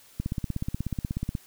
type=click train; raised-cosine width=5 ms; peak=-16 dBFS; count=20; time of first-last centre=0.2-1.352 s; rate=16.5 Hz; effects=white hiss -55 dBFS RMS until 1.46 s